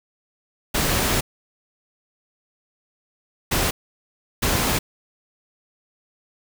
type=noise bursts at uneven times; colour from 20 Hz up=pink; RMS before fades=-21 dBFS; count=3; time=0.74-1.21 / 3.51-3.71 / 4.42-4.79 s; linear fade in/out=10 ms; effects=none